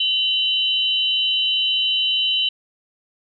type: tone cluster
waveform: sine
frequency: 2774 / 3041 / 3906 Hz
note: F7 / F#7 / B7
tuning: -12 / +47 / -20 cents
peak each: -26 / -18 / -25 dBFS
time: 0-2.49 s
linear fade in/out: 5 ms
effects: none